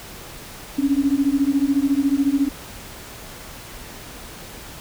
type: beating tone pair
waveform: sine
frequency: 271.6 / 285.6 Hz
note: C#4 / D4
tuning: -35 / -48 cents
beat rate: 14 Hz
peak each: -19 / -19 dBFS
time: 0.78-2.49 s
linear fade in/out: 10 ms
effects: pink hiss -38 dBFS RMS until 4.8 s